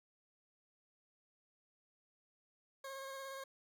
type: tone with vibrato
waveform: 20% pulse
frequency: 540 Hz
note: C#5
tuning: 45 cents flat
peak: -40 dBFS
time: 2.84-3.44 s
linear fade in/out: 5 ms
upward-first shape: square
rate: 17 Hz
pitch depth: 15 cents each way
effects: none